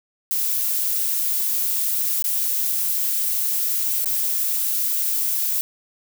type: noise with dropouts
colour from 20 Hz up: violet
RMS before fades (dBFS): -22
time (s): 0.31-5.61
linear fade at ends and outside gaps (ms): 0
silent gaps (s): 2.224-2.242 / 4.045-4.058
effects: none